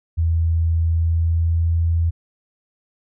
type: tone with pitch glide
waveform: sine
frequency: 82.41 to 83.37 Hz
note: E2 to E2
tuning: 0 to +20 cents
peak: -15 dBFS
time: 0.17-2.11 s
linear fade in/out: 20 ms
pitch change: +20 cents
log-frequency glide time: 0.84-1.74 s
effects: none